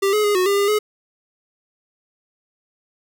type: tone with pitch steps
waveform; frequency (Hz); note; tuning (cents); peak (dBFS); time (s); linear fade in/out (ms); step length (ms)
square; 393.6 / 423.5 / 413.1 / 367.2 / 400.4 / 403 / 422.9; G4 / G#4 / G#4 / F#4 / G4 / G4 / G#4; +7 / +34 / -9 / -13 / +37 / +48 / +31; -16; 0.02-0.79; 10; 110
effects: none